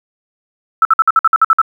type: tone bursts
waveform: sine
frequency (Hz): 1318.5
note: E6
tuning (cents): 0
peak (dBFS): -5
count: 10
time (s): 0.82-1.616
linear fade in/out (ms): 2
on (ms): 31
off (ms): 54
effects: 7-bit